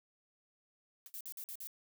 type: noise with exponential decay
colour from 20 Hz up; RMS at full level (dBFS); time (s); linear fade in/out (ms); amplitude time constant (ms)
blue; -47; 1.06-1.14; 1; 16
type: noise bursts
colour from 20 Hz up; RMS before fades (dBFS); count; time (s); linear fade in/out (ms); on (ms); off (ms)
violet; -45; 5; 1.14-1.671; 0; 67; 49
effects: none